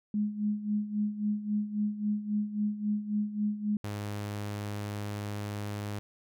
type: tone with tremolo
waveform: sine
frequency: 209.2 Hz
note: G#3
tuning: 13 cents sharp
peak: -25 dBFS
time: 0.14-3.77 s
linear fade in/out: 2 ms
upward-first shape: sine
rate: 3.7 Hz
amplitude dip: 75%
type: tone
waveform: sawtooth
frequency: 103.3 Hz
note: G#2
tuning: 9 cents flat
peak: -30 dBFS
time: 3.84-5.99 s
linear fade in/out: 0 ms
effects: none